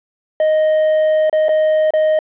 triangle tone with dropouts, 622 Hz, D#5, 1 cent flat, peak -9 dBFS, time 0.4-2.19 s, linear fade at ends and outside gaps 2 ms, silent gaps 1.297-1.328 / 1.484-1.491 / 1.906-1.936 s, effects resampled to 8000 Hz + 8-bit

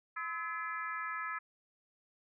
harmonic tone with a mistuned harmonic, 340 Hz, F4, 46 cents flat, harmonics 3 / 4 / 5 / 6 / 7, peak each -46 / -39 / -41 / -46 / -51 dBFS, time 0.16-1.39 s, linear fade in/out 10 ms, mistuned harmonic 4, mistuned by -87 cents, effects none

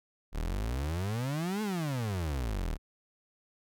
35% pulse exponential two-way sweep, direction up then down, 34.71 to 220 to 34.71 Hz, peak -29 dBFS, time 0.32-2.78 s, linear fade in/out 50 ms, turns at 1.62 s, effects none

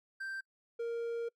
triangle tone pair in turn, 1568 / 466.2 Hz, G6 / A#4, 0 / 0 cents, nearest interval octave + major sixth, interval 2100 cents, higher first, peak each -36 / -32 dBFS, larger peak second, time 0.2-0.41 / 0.79-1.29 s, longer second, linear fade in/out 10 ms, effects noise-tail reverb RT60 0.1 s tail -26 dB re dry

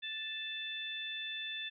harmonic tone, 880 Hz, A5, in tune, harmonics 2 / 3 / 4, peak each -44 / -45 / -40 dBFS, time 0.02-1.7 s, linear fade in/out 20 ms, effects none

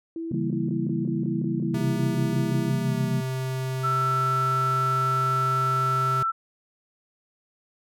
sine tone bursts, 329.6 Hz, E4, in tune, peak -29 dBFS, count 14, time 0.16-2.699 s, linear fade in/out 2 ms, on 160 ms, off 23 ms
sine chord, C# diminished seventh, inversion none, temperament equal with one note detuned, 138.59 / 165.29 / 196 / 233.1 Hz, C#3 / E3 / G3 / Bb3, 0 / +5 / 0 / 0 cents, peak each -30 dBFS, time 0.31-3.21 s, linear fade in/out 5 ms
square tone with pitch glide, 132.7 to 130.72 Hz, C3 to C3, +25 to -1 cents, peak -27 dBFS, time 1.74-6.23 s, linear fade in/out 5 ms, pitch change -26 cents, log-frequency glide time 2.85-2.93 s
sine tone, 1334 Hz, E6, 20 cents sharp, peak -22 dBFS, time 3.83-6.32 s, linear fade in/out 20 ms
effects none

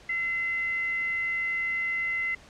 sine tone with frequency modulation, 2048 Hz, C7, 38 cents flat, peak -26 dBFS, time 0.09-2.35 s, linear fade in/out 5 ms, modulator 698 Hz, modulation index 0.24, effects pink hiss -52 dBFS RMS until 2.49 s + low-pass 6000 Hz 12 dB/octave

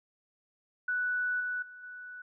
sine tone with level steps, 1482 Hz, F#6, 2 cents sharp, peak -28 / -31 / -46 / -42 dBFS, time 0.88-2.22 s, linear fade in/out 5 ms, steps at 1.4 / 1.62 / 1.83 s, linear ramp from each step 5 ms, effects none

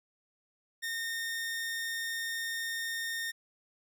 sawtooth tone, 1832 Hz, A#6, 31 cents flat, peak -30 dBFS, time 0.82-3.32 s, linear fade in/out 20 ms, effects none

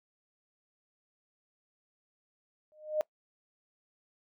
sine tone with exponential growth, 613 Hz, D#5, 26 cents flat, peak -23 dBFS, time 2.72-3.01 s, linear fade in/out 0 ms, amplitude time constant 63 ms, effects noise-tail reverb RT60 0.1 s tail -22 dB re dry

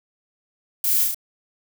violet noise with echo, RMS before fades -22 dBFS, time 0.84-1.04 s, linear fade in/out 2 ms, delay 35 ms, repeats 3, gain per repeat -2 dB, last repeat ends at 1.145 s, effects none

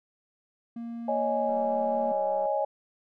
triangle tone with pitch glide, 233.1 to 230.8 Hz, A#3 to A#3, 0 to -17 cents, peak -32 dBFS, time 0.76-2.12 s, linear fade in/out 5 ms, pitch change -17 cents, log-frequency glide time 1.43-1.68 s
sine chord, C# suspended second, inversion none, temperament equal with one note detuned, 556.9 / 622.3 / 830.6 Hz, C#5 / D#5 / G#5, +8 / 0 / 0 cents, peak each -29 dBFS, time 1.08-2.65 s, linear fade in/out 5 ms
click train, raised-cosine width 1 ms, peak -36 dBFS, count 189, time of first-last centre 1.49-2.459 s, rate 194 Hz
effects none

